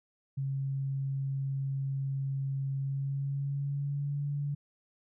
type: tone with pitch glide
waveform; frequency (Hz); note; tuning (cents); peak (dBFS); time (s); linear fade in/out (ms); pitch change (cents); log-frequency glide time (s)
sine; 136.4 to 143.6; C#3 to D3; -28 to -39; -30; 0.37-4.55; 10; +89; 2.77-4.24
effects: none